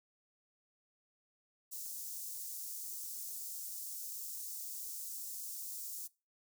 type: high-pass noise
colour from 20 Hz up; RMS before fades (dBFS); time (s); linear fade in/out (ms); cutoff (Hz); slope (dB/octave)
white; -44; 1.71-6.08; 20; 5800; 24
effects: noise-tail reverb RT60 0.3 s tail -23 dB re dry